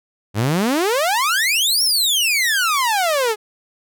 sawtooth exponential two-way sweep, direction up then down, 96.4 to 5600 to 411 Hz, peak -12 dBFS, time 0.34-3.36 s, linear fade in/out 50 ms, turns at 1.83 s, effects none

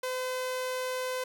sawtooth tone, 510 Hz, C5, 44 cents flat, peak -27 dBFS, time 0.03-1.24 s, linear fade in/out 5 ms, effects none

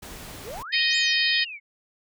pink noise, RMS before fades -40 dBFS, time 0.02-0.63 s, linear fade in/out 10 ms
sine exponential two-way sweep, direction up then down, 345.5 to 7459 to 2147 Hz, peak -34 dBFS, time 0.43-1.6 s, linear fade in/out 50 ms, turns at 0.96 s
harmonic tone, 622.3 Hz, D#5, in tune, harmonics 3 / 4 / 5 / 6 / 7 / 8, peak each -25 / -26 / -27 / -28 / -28 / -29 dBFS, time 0.72-1.45 s, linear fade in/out 20 ms
effects none

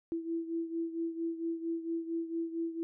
sine beating tone pair, 330.7 / 335.1 Hz, E4 / E4, +6 / +29 cents, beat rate 4.4 Hz, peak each -34 / -39 dBFS, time 0.12-2.83 s, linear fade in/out 0 ms, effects none

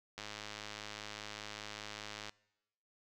click train, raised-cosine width 0.2 ms, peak -26 dBFS, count 223, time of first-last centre 0.18-2.294 s, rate 105 Hz, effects noise-tail reverb RT60 1.0 s tail -25 dB re dry

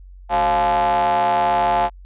square ring-modulated tone, 81.6 Hz, E2, 17 cents flat, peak -13 dBFS, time 0.29-1.9 s, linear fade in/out 50 ms, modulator 781 Hz, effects added 46 Hz sine -38 dBFS peak until 2.05 s + resampled to 8000 Hz

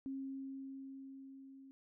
sine tone with level ramp, 269.5 Hz, C#4, 49 cents flat, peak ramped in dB -39 to -54 dBFS, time 0.06-1.71 s, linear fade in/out 0 ms, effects none

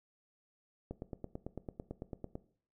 click train, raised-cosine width 2 ms, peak -27 dBFS, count 14, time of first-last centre 0.91-2.354 s, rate 9 Hz, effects noise-tail reverb RT60 0.5 s tail -17 dB re dry

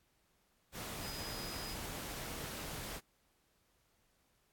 sine tone in noise, 4978 Hz, D#8, in tune, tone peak -47 dBFS, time 1-1.77 s, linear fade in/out 50 ms, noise pink, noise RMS -44 dBFS, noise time 0.72-3.01 s, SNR -6 dB, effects pink hiss -75 dBFS RMS until 4.52 s + AAC 64 kbps

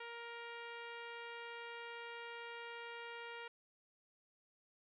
10% pulse tone, 468.8 Hz, A#4, 10 cents sharp, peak -38 dBFS, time 0-3.48 s, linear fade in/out 5 ms, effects resampled to 8000 Hz + 13-bit

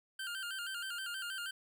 25% pulse tone with vibrato, 1480 Hz, F#6, in tune, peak -35 dBFS, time 0.19-1.51 s, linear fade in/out 5 ms, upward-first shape square, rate 6.3 Hz, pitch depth 83 cents each way, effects none

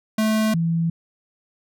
square / sine tone pair in turn, 217.6 / 166.12 Hz, A3 / E3, -19 / +14 cents, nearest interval perfect fourth, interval 467 cents, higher first, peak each -18 dBFS, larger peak neither, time 0.18-0.54 / 0.54-0.9 s, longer neither, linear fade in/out 5 ms, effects none

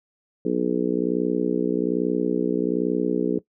harmonic tone, 61.2 Hz, B1, 15 cents flat, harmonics 3 / 4 / 5 / 6 / 7 / 8, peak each -28 / -27 / -25 / -29 / -25 / -32 dBFS, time 0.45-3.39 s, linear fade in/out 5 ms, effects noise-tail reverb RT60 0.1 s tail -18 dB re dry

